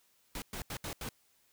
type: noise bursts at uneven times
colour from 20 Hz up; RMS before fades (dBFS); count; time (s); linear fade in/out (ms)
pink; -40; 5; 0.35-0.42 / 0.53-0.62 / 0.7-0.77 / 0.84-0.93 / 1.01-1.09; 2
effects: white hiss -70 dBFS RMS until 1.52 s